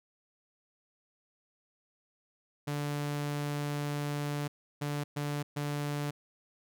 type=tone bursts at uneven times; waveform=sawtooth; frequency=145.8 Hz; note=D3; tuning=12 cents flat; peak=-28 dBFS; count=4; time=2.67-4.48 / 4.81-5.04 / 5.16-5.43 / 5.56-6.11 s; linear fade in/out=10 ms; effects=none